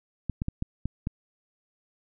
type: clicks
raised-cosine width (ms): 5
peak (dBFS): -16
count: 6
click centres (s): 0.297 / 0.419 / 0.484 / 0.624 / 0.856 / 1.071
effects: none